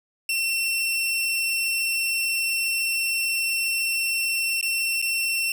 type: tone with dropouts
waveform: sawtooth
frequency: 2707 Hz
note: E7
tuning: 45 cents sharp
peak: -19 dBFS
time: 0.29-5.52 s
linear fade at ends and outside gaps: 2 ms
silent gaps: 4.612-4.627 / 5.017-5.024 s
effects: none